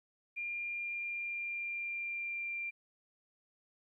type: tone with pitch glide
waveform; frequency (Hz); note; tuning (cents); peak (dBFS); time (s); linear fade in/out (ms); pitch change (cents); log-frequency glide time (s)
sine; 2400 to 2375; D7 to D7; +37 to +19; -36; 0.36-2.71; 20; -18; 0.73-2.56
effects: 13-bit